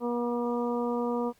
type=harmonic tone; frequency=240 Hz; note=B3; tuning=49 cents flat; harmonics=1 / 2 / 3 / 4 / 5; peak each=-30 / -30 / -39 / -36 / -40 dBFS; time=0-1.33 s; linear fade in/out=50 ms; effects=pink hiss -64 dBFS RMS until 1.39 s + Opus 32 kbps